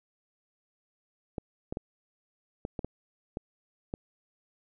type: clicks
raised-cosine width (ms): 2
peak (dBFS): -20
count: 8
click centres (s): 1.382 / 1.725 / 1.771 / 2.651 / 2.792 / 2.846 / 3.371 / 3.939
effects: none